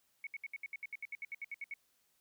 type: tone bursts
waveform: sine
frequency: 2219 Hz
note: C#7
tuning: 1 cent sharp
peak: -39 dBFS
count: 16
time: 0.24-1.739 s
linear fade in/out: 2 ms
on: 29 ms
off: 69 ms
effects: white hiss -75 dBFS RMS until 2.2 s